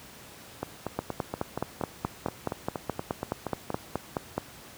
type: two click trains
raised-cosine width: 1 ms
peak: -16 / -13 dBFS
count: 14 / 17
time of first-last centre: 0.63-3.703 / 0.99-4.38 s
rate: 4.23 / 4.72 Hz
effects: pink hiss -48 dBFS RMS until 4.77 s + high-pass 80 Hz 12 dB/octave